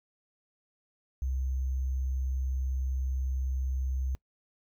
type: tone with sample-and-hold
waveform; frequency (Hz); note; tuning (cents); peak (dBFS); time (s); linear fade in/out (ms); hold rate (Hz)
sine; 65.41; C2; 0; -28; 1.22-4.15; 0; 6300
effects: noise-tail reverb RT60 0.1 s tail -24 dB re dry